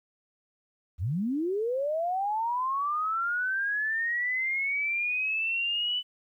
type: linear sweep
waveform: sine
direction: up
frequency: 68.2 to 3000 Hz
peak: -26 dBFS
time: 0.98-6.03 s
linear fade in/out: 50 ms
effects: 11-bit